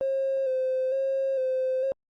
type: tone with vibrato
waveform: triangle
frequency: 528 Hz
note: C5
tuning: 16 cents sharp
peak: -20 dBFS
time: 0.01-1.92 s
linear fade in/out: 0 ms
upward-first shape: square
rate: 1.1 Hz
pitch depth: 31 cents each way
effects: tanh soft clip ceiling -21 dBFS + Opus 32 kbps